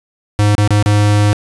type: tone with dropouts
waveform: square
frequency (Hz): 103.83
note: G#2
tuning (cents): 0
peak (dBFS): -9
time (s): 0.39-1.33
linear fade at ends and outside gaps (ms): 0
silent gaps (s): 0.551-0.581 / 0.676-0.706 / 0.826-0.86
effects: resampled to 24000 Hz + 7-bit